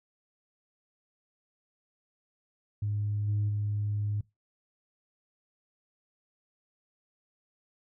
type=tone with level steps; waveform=sine; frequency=103.83 Hz; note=G#2; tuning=in tune; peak=-27 / -24 / -27 dBFS; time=2.82-4.21 s; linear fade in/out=5 ms; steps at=3.27 / 3.48 s; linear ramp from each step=20 ms; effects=noise-tail reverb RT60 0.2 s tail -22 dB re dry + tanh soft clip ceiling -23 dBFS